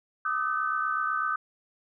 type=tone cluster; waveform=sine; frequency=1206 / 1274 / 1524 Hz; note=D6 / D#6 / G6; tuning=+46 / +41 / -49 cents; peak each=-30 dBFS; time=0.25-1.36 s; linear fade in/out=5 ms; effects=none